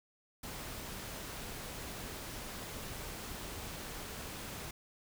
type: noise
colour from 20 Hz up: pink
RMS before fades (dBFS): -44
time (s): 0.43-4.71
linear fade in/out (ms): 5
effects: none